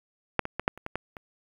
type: clicks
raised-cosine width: 0.5 ms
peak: -6 / -17 / -14 / -7 / -29 / -18 / -14 / -25 dBFS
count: 8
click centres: 0.393 / 0.454 / 0.596 / 0.679 / 0.776 / 0.864 / 0.956 / 1.168 s
effects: 8-bit